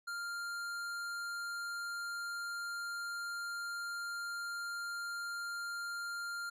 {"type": "tone with hard clipping", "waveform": "sine", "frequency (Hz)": 1396.9, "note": "F6", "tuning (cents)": 0, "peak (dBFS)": -40, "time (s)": [0.07, 6.5], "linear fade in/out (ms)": 10, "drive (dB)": 14, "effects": []}